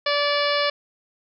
harmonic tone with a mistuned harmonic, 579 Hz, D5, 25 cents flat, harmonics 1 / 2 / 3 / 4 / 5 / 6 / 7 / 8 / 9, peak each -23 / -26 / -28 / -29 / -30 / -31 / -31 / -32 / -33 dBFS, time 0.06-0.7 s, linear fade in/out 5 ms, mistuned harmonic 7, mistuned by +45 cents, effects none

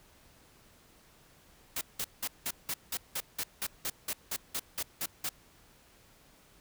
white noise bursts, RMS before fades -34 dBFS, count 16, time 1.76-5.292 s, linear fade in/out 5 ms, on 52 ms, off 180 ms, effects pink hiss -61 dBFS RMS until 6.6 s

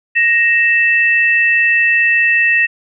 sine tone pair together, 1871 / 2646 Hz, A#6 / E7, +6 / +6 cents, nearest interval tritone, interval 600 cents, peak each -11 / -13 dBFS, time 0.15-2.67 s, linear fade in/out 20 ms, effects none

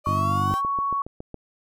35% pulse linear sweep, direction up, 595 to 798 Hz, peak -31 dBFS, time 0.04-0.62 s, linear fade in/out 50 ms
sine tone with pitch glide, 1121 to 1114.5 Hz, C#6 to C#6, +19 to +9 cents, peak -22 dBFS, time 0.06-1.02 s, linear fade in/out 2 ms, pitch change -10 cents, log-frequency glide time 0.29-0.46 s
harmonic tone, 49 Hz, G1, in tune, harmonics 2 / 3 / 4 / 5 / 6 / 7, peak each -26 / -30 / -32 / -34 / -36 / -37 dBFS, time 0.07-0.54 s, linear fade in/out 0 ms
click train, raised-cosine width 2 ms, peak -22 dBFS, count 7, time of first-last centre 0.51-1.343 s, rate 7.2 Hz
effects none

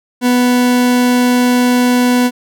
40% pulse tone, 247.1 Hz, B3, 1 cent sharp, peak -8 dBFS, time 0.21-2.31 s, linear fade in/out 50 ms, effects none

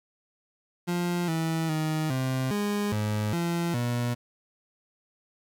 30% pulse tone with pitch steps, 175.1 / 162.4 / 156.2 / 130.7 / 205.6 / 106 / 170.5 / 120.7 Hz, F3 / E3 / D#3 / C3 / G#3 / G#2 / F3 / B2, +5 / -26 / +7 / -1 / -17 / +36 / -41 / -39 cents, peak -23 dBFS, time 0.87-4.15 s, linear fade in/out 20 ms, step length 410 ms, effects 10-bit

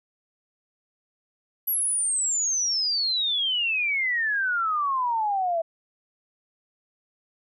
sine exponential sweep, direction down, 11850 to 648 Hz, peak -22 dBFS, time 1.67-5.62 s, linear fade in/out 10 ms, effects none

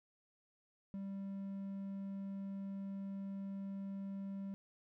triangle tone, 196 Hz, G3, in tune, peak -39 dBFS, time 0.94-4.54 s, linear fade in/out 0 ms, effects none

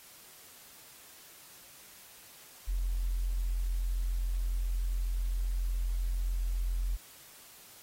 triangle tone with tanh clipping, 43.65 Hz, F1, in tune, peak -28 dBFS, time 2.67-6.97 s, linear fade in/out 20 ms, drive 3 dB, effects white hiss -54 dBFS RMS until 7.82 s + AAC 48 kbps

